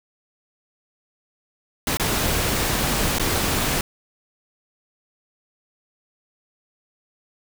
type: noise with dropouts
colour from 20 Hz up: pink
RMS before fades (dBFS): -22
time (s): 1.87-3.81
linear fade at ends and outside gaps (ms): 2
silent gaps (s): 1.971-1.997 / 3.185-3.196
effects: none